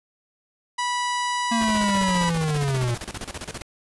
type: harmonic tone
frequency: 980 Hz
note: B5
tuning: 14 cents flat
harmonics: 1 / 2 / 3 / 4 / 5 / 6 / 7 / 8 / 9 / 10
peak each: -24 / -30 / -34 / -36 / -38 / -40 / -41 / -42 / -43 / -44 dBFS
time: 0.78-2.3 s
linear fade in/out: 10 ms
type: linear sweep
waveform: square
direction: down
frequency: 233.1 to 116.54 Hz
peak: -22 dBFS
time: 1.51-2.95 s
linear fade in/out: 10 ms
type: noise with tremolo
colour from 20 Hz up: pink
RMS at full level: -32 dBFS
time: 1.61-3.62 s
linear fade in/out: 0 ms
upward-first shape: square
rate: 15 Hz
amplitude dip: 80%
effects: resampled to 24000 Hz